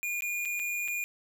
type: tone with dropouts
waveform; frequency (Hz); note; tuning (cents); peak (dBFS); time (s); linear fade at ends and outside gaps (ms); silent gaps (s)
square; 2428; D#7; -43; -31; 0.03-1.04; 0; 0.207-0.222 / 0.451-0.456 / 0.594-0.598 / 0.878-0.883
effects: none